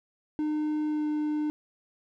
triangle tone with pitch glide, 304 to 301.6 Hz, D#4 to D4, -40 to +46 cents, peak -24 dBFS, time 0.39-1.5 s, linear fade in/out 0 ms, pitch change -14 cents, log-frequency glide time 0.87-1.06 s, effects none

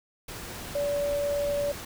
sine tone in noise, 575 Hz, D5, 37 cents flat, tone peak -25 dBFS, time 0.75-1.72 s, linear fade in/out 5 ms, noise pink, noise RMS -39 dBFS, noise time 0.28-1.85 s, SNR +11 dB, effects none

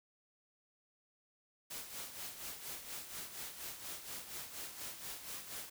white noise with tremolo, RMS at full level -44 dBFS, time 1.7-5.7 s, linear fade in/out 10 ms, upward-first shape sine, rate 4.2 Hz, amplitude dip 60%, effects none

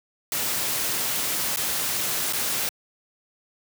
white noise with dropouts, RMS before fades -26 dBFS, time 0.32-2.69 s, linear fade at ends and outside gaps 1 ms, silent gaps 1.561-1.571 / 2.326-2.333 s, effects high-pass 80 Hz 12 dB/octave

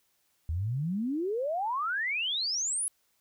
sine exponential sweep, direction up, 75.5 to 10910 Hz, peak -28 dBFS, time 0.49-2.88 s, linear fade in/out 0 ms, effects white hiss -72 dBFS RMS until 3.2 s

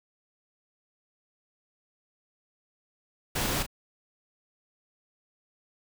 pink noise with echo, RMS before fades -29 dBFS, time 3.35-3.63 s, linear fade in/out 10 ms, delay 35 ms, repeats 1, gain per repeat -9 dB, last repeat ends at 3.665 s, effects none

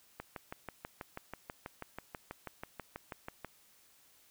click train, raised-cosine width 0.5 ms, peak -26 dBFS, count 21, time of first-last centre 0.2-3.447 s, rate 6.16 Hz, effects white hiss -65 dBFS RMS until 4.3 s

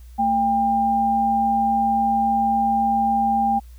sine tone pair together, 224.1 / 798.1 Hz, A3 / G5, +32 / +31 cents, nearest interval octave + minor seventh, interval 2199 cents, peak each -24 / -17 dBFS, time 0.18-3.6 s, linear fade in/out 20 ms, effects added 60 Hz sine -39 dBFS peak until 3.78 s + white hiss -58 dBFS RMS until 3.78 s

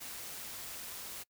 white noise with amplitude modulation, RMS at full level -43 dBFS, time 0-1.24 s, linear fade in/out 20 ms, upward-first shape sine, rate 183 Hz, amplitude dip 30%, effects noise-tail reverb RT60 0.1 s tail -24 dB re dry

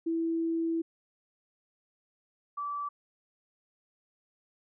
sine tone pair in turn, 329.6 / 1157.1 Hz, E4 / D6, 0 / -26 cents, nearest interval octave + minor seventh, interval 2174 cents, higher second, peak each -27 / -32 dBFS, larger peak first, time 0.06-0.82 / 2.57-2.89 s, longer first, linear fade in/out 10 ms, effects none

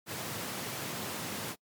pink high-pass noise, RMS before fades -38 dBFS, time 0.06-1.56 s, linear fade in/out 50 ms, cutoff 100 Hz, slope 48 dB/octave, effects noise-tail reverb RT60 0.1 s tail -25 dB re dry + MP3 96 kbps

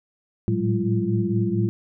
sine tone cluster, 109.6 / 114 / 184.3 / 202.3 / 343.3 Hz, A2 / A#2 / F#3 / G#3 / F4, -6 / -38 / -7 / -45 / -30 cents, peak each -26 dBFS, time 0.48-1.69 s, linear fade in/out 0 ms, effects none

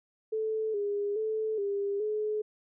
sine tone with pitch steps, 437.7 / 407.7 / 436.4 / 401.4 / 426.1 Hz, A4 / G#4 / A4 / G4 / G#4, -9 / -32 / -14 / +41 / +44 cents, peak -28 dBFS, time 0.32-2.42 s, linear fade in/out 10 ms, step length 420 ms, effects none

